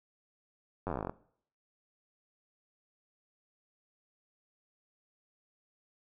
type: slowing click train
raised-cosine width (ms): 1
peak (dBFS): -21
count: 15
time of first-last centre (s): 0.87-1.096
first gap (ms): 10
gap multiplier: 1.07
effects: noise-tail reverb RT60 0.6 s tail -20 dB re dry